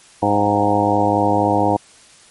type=harmonic tone with a mistuned harmonic; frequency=103.2 Hz; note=G#2; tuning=10 cents flat; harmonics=1 / 2 / 3 / 4 / 5 / 6 / 7 / 8 / 9; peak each=-24 / -24 / -20 / -26 / -21 / -26 / -20 / -21 / -21 dBFS; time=0.22-1.77 s; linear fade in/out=10 ms; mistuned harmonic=8; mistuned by=-40 cents; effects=white hiss -47 dBFS RMS until 2.3 s + MP3 48 kbps